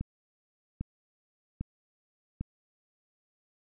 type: click train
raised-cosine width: 5 ms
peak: -21 dBFS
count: 4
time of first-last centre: 0.01-2.41 s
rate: 1.25 Hz
effects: none